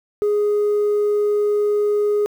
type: tone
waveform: sine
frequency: 415.3 Hz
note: G#4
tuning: in tune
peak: -13 dBFS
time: 0.22-2.26 s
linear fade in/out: 0 ms
effects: tanh soft clip ceiling -14 dBFS + 8-bit